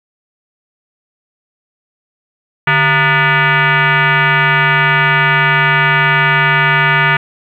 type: tone with frequency modulation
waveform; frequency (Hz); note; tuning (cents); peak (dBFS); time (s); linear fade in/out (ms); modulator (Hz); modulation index
sine; 146.83; D3; 0; -8; 2.67-7.17; 5; 536; 4.2
effects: 8-bit